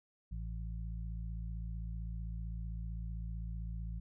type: harmonic tone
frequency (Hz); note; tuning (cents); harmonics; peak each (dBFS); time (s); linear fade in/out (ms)
55.6; A1; +19; 1 / 2 / 3; -39 / -46 / -48; 0.31-4; 10
effects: none